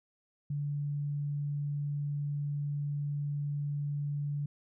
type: tone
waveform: sine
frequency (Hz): 144.8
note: D3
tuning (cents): -24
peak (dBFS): -31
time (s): 0.5-4.46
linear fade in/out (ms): 5
effects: none